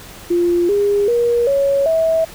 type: tone with pitch steps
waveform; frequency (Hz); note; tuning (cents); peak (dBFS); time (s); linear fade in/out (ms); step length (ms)
sine; 347.8 / 406.5 / 475.1 / 555.3 / 649; F4 / G#4 / A#4 / C#5 / E5; -7 / -37 / +33 / +3 / -27; -12; 0.3-2.25; 10; 390
effects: pink hiss -37 dBFS RMS until 2.34 s